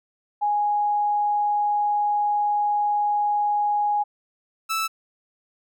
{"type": "tone pair in turn", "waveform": ["sine", "sawtooth"], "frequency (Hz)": [829, 1316], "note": ["G#5", "E6"], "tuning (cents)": [-3, -3], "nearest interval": "minor sixth", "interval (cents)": 800, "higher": "second", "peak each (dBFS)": -19, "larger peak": "neither", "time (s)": [[0.41, 4.04], [4.69, 4.88]], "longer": "first", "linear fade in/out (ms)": 20, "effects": []}